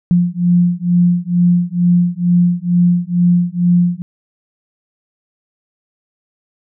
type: beating tone pair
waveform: sine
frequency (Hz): 174.61 / 176.81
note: F3 / F3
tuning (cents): 0 / +22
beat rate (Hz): 2.2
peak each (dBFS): -13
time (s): 0.11-4.02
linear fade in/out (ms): 0
effects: none